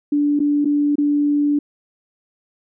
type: tone with dropouts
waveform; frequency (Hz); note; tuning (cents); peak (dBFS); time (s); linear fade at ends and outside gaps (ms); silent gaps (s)
sine; 291.3; D4; -14; -14; 0.12-1.59; 5; 0.393-0.401 / 0.647-0.654 / 0.956-0.982
effects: none